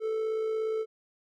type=tone with amplitude modulation; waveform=triangle; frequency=440 Hz; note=A4; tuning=in tune; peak=-24 dBFS; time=0-0.86 s; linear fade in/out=50 ms; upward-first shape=sine; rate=57 Hz; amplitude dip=35%; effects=none